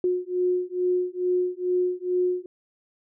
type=beating tone pair; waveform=sine; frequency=360.5 / 362.8 Hz; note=F#4 / F#4; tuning=-45 / -34 cents; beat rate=2.3 Hz; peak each=-25 dBFS; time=0.04-2.46 s; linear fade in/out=2 ms; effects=none